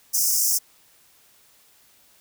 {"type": "high-pass noise", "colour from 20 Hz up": "pink", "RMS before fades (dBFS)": -21, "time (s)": [0.13, 0.59], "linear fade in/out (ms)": 20, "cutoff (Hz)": 5200, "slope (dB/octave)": 96, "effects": ["white hiss -57 dBFS RMS until 2.2 s"]}